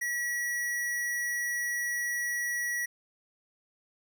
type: tone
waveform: square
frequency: 1929 Hz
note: B6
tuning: 41 cents flat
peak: -30 dBFS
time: 0.01-2.86 s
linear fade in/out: 10 ms
effects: none